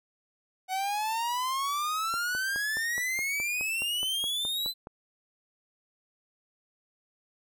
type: exponential sweep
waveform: 45% pulse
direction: up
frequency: 741 to 4060 Hz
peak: -28 dBFS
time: 0.68-4.74 s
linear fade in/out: 50 ms
type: click train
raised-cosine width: 1 ms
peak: -27 dBFS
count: 14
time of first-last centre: 2.14-4.871 s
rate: 4.76 Hz
effects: none